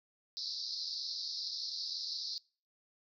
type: band-pass noise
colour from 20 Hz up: white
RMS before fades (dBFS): -40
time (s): 0.37-2.38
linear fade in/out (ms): 0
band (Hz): 4000 to 5300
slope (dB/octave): 96
effects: noise-tail reverb RT60 0.4 s tail -25 dB re dry